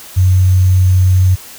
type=tone with sample-and-hold; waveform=sine; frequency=92.4 Hz; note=F#2; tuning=2 cents flat; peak=-6 dBFS; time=0.16-1.36 s; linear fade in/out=20 ms; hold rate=6300 Hz; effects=white hiss -34 dBFS RMS until 1.58 s